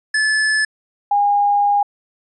square / sine tone pair in turn, 1731 / 814.8 Hz, A6 / G#5, -29 / -33 cents, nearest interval octave + minor second, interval 1304 cents, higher first, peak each -15 / -12 dBFS, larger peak second, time 0.14-0.65 / 1.11-1.83 s, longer second, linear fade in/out 5 ms, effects resampled to 24000 Hz

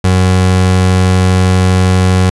30% pulse tone, 92.5 Hz, F#2, in tune, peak -4 dBFS, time 0.04-2.3 s, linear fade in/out 5 ms, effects resampled to 24000 Hz

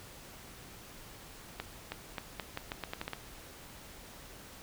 accelerating click train, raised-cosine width 0.3 ms, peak -20 dBFS, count 11, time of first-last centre 1.6-3.133 s, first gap 320 ms, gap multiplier 0.82, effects pink hiss -51 dBFS RMS until 4.62 s

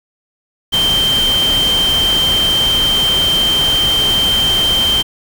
sine tone in noise, 3136 Hz, G7, in tune, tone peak -11 dBFS, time 0.72-5.03 s, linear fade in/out 20 ms, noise pink, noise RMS -21 dBFS, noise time 0.72-5.03 s, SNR +7 dB, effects none

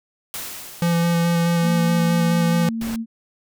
white noise with exponential decay, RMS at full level -29 dBFS, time 0.34-1.95 s, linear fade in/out 0 ms, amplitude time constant 350 ms
square tone with vibrato, 170 Hz, F3, 46 cents flat, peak -17 dBFS, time 0.82-2.69 s, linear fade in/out 2 ms, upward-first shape square, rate 4.7 Hz, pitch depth 10 cents each way
sine tone, 227 Hz, A#3, 46 cents flat, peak -23 dBFS, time 1.61-3.06 s, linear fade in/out 50 ms
pink noise, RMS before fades -33 dBFS, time 2.81-2.96 s, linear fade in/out 2 ms
effects none

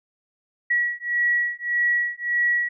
sine beating tone pair, 1924 / 1925.7 Hz, B6 / B6, -46 / -44 cents, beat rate 1.7 Hz, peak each -23 dBFS, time 0.7-2.69 s, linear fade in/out 10 ms, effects none

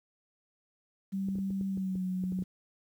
sine tone with pitch glide, 193.9 to 184.61 Hz, G3 to F#3, -19 to -4 cents, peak -30 dBFS, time 1.12-2.44 s, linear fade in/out 20 ms, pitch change -85 cents, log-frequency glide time 1.68-2.03 s
clicks, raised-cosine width 3 ms, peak -29 dBFS, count 11, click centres 1.286 / 1.355 / 1.386 / 1.505 / 1.611 / 1.774 / 1.955 / 2.238 / 2.322 / 2.389 / 2.423 s
effects high-pass 60 Hz 12 dB/octave + 10-bit

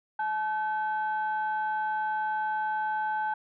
sine tone pair together, 860 / 1530.7 Hz, A5 / G6, -40 / -42 cents, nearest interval minor seventh, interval 998 cents, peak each -27 / -33 dBFS, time 0.19-3.34 s, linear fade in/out 5 ms, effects tanh soft clip ceiling -20 dBFS

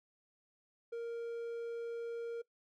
triangle tone, 466.2 Hz, A#4, in tune, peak -36 dBFS, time 0.92-2.42 s, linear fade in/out 10 ms, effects noise-tail reverb RT60 0.1 s tail -22 dB re dry

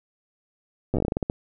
slowing click train, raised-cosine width 2 ms, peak -11 dBFS, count 13, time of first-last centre 0.94-1.299 s, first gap 8 ms, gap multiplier 1.22, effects none

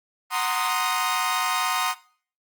sawtooth chord, C half-diminished seventh, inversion second, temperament equal, 740 / 932.3 / 1046.5 / 1244.5 Hz, Gb5 / Bb5 / C6 / Eb6, 0 / 0 / 0 / 0 cents, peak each -26 / -25 / -24 / -23 dBFS, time 0.3-1.95 s, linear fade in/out 50 ms, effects noise-tail reverb RT60 0.5 s tail -20 dB re dry + Opus 24 kbps

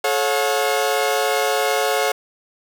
sawtooth tone cluster, 430.8 / 548 / 719 Hz, A4 / C#5 / F#5, -37 / -20 / -50 cents, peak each -18 dBFS, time 0.04-2.12 s, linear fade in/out 5 ms, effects none

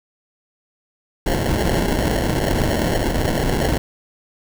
pink noise with sample-and-hold, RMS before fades -19 dBFS, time 1.26-3.78 s, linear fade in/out 5 ms, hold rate 1225 Hz, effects none

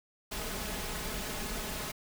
pink noise with comb filter, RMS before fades -37 dBFS, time 0.31-1.92 s, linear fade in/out 10 ms, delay 4.7 ms, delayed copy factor +0.55, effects none

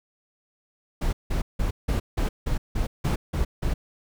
brown noise bursts, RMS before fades -24 dBFS, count 10, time 1.01-3.74 s, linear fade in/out 10 ms, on 120 ms, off 170 ms, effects none

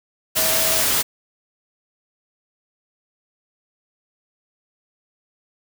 sine tone in noise, 645 Hz, E5, 38 cents flat, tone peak -27 dBFS, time 0.36-0.83 s, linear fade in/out 20 ms, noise white, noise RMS -19 dBFS, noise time 0.35-1.03 s, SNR -11 dB, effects none

